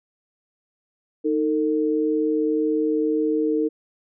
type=tone pair together; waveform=sine; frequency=311.1 / 450.9 Hz; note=D#4 / A4; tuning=0 / +42 cents; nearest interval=tritone; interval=642 cents; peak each=-21 / -22 dBFS; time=1.24-3.69 s; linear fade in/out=20 ms; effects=none